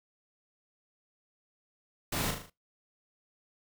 pink noise with echo, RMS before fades -33 dBFS, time 2.12-2.31 s, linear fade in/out 5 ms, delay 38 ms, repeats 5, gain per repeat -5 dB, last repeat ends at 2.5 s, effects noise-tail reverb RT60 0.2 s tail -21 dB re dry

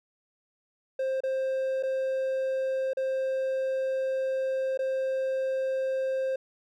triangle tone with dropouts, 528 Hz, C5, 16 cents sharp, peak -24 dBFS, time 0.99-6.36 s, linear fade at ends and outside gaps 5 ms, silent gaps 1.205-1.235 / 1.827-1.833 / 2.934-2.97 / 4.775-4.79 s, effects none

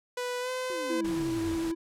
sawtooth tone with pitch glide, 493.9 to 510.4 Hz, B4 to C5, 0 to -43 cents, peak -27 dBFS, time 0.17-1.01 s, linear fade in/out 5 ms, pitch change +57 cents, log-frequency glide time 0.4-0.5 s
triangle exponential sweep, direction down, 379.4 to 77.78 Hz, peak -36 dBFS, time 0.7-1.57 s, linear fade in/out 0 ms
triangle tone with vibrato, 329.6 Hz, E4, in tune, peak -26 dBFS, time 0.89-1.75 s, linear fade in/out 20 ms, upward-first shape triangle, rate 11 Hz, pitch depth 22 cents each way
pink noise, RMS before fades -41 dBFS, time 1.04-1.72 s, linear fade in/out 10 ms
effects low-pass 11000 Hz 12 dB/octave

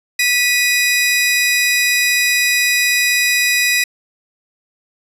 sawtooth tone pair together, 1961.3 / 2489 Hz, B6 / D#7, -13 / 0 cents, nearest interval major third, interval 413 cents, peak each -12 dBFS, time 0.19-3.84 s, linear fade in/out 5 ms, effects resampled to 32000 Hz + 8-bit

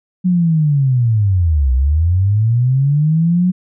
sine linear two-way sweep, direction down then up, 185.2 to 61.74 to 185.2 Hz, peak -10 dBFS, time 0.24-3.52 s, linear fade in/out 20 ms, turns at 1.73 s, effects none

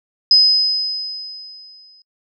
sine tone with exponential decay, 5040 Hz, D#8, 21 cents sharp, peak -6 dBFS, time 0.31-2.02 s, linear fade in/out 2 ms, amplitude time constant 370 ms, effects noise-tail reverb RT60 0.1 s tail -26 dB re dry

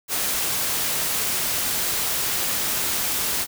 white noise, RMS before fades -24 dBFS, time 0.08-3.47 s, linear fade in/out 50 ms, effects none

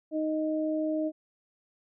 sine tone pair together, 311.1 / 622.3 Hz, D#4 / D#5, 0 / 0 cents, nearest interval octave, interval 1200 cents, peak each -28 / -31 dBFS, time 0.11-1.12 s, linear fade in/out 50 ms, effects none

